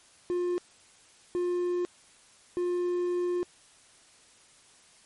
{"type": "tone bursts at uneven times", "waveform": "triangle", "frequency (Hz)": 354.5, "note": "F4", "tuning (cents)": 26, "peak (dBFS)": -24, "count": 3, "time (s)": [[0.3, 0.58], [1.35, 1.85], [2.57, 3.43]], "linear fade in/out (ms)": 0, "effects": ["white hiss -58 dBFS RMS until 5.05 s", "MP3 48 kbps"]}